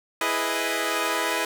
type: chord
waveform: 10% pulse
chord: E major seventh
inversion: none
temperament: equal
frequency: 329.6 / 415.3 / 493.9 / 622.3 Hz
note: E4 / G#4 / B4 / D#5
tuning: 0 / 0 / 0 / 0 cents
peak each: -21 dBFS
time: 0.21-1.45 s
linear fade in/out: 2 ms
effects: none